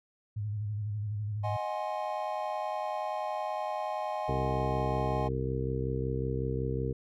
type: tone with vibrato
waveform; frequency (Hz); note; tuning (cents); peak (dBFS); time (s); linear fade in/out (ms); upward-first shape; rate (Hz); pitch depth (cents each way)
sine; 104.8; G#2; +16; -31; 0.36-1.57; 10; square; 12; 47
type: chord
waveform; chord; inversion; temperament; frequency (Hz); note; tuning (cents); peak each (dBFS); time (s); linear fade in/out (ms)
triangle; Ab dominant seventh; second; equal with one note detuned; 622.3 / 740 / 830.6 / 1053.8; Eb5 / Gb5 / Ab5 / C6; 0 / 0 / 0 / +12; -34 / -36 / -34 / -38; 1.43-5.29; 20
type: harmonic tone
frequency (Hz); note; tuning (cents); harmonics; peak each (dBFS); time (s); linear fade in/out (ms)
65.41; C2; 0; 1 / 2 / 3 / 4 / 5 / 6 / 7; -36 / -33 / -42 / -40 / -43 / -38 / -36; 4.28-6.93; 10
effects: none